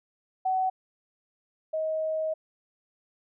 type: tone pair in turn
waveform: sine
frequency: 752 / 631.2 Hz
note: F#5 / D#5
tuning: +28 / +25 cents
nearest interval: minor third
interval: 303 cents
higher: first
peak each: -23 / -26 dBFS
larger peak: first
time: 0.45-0.7 / 1.73-2.34 s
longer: second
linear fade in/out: 10 ms
effects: none